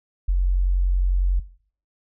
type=tone; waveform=sine; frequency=45.48 Hz; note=F#1; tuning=29 cents flat; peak=-16 dBFS; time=0.28-1.4 s; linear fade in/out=10 ms; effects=noise-tail reverb RT60 0.5 s tail -17 dB re dry